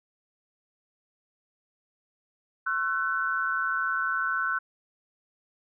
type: tone cluster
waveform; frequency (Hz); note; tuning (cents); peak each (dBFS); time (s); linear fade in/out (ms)
sine; 1084 / 1342 / 1502; C#6 / E6 / F#6; -39 / +31 / +26; -34 / -30 / -27; 2.66-4.59; 10
effects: none